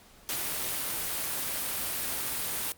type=noise; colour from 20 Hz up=white; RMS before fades=-32 dBFS; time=0.29-2.72 s; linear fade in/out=0 ms; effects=pink hiss -56 dBFS RMS until 2.77 s + Opus 48 kbps